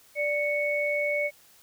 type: tone pair together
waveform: sine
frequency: 587.3 / 2217 Hz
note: D5 / C#7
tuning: 0 / 0 cents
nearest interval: octave + major seventh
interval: 2300 cents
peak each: -27 dBFS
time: 0.15-1.31 s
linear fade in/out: 50 ms
effects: white hiss -57 dBFS RMS until 1.62 s